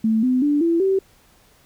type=tone with pitch steps; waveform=sine; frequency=221.2 / 254.1 / 291.9 / 335.3 / 385.1 Hz; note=A3 / B3 / D4 / E4 / G4; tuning=+9 / +49 / -10 / +30 / -31 cents; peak=-15 dBFS; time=0.04-0.99 s; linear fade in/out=5 ms; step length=190 ms; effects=pink hiss -55 dBFS RMS until 1.65 s